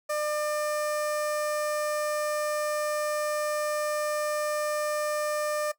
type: tone with notch filter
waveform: sawtooth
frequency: 600 Hz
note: D5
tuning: 37 cents sharp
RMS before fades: -29 dBFS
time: 0.09-5.72 s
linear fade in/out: 10 ms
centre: 3300 Hz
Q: 1.1
effects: noise-tail reverb RT60 0.1 s tail -17 dB re dry